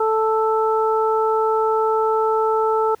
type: harmonic tone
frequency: 440 Hz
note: A4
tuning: in tune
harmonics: 1 / 2 / 3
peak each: -18 / -21 / -23 dBFS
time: 0-2.95 s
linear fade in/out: 5 ms
effects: pink hiss -54 dBFS RMS until 3 s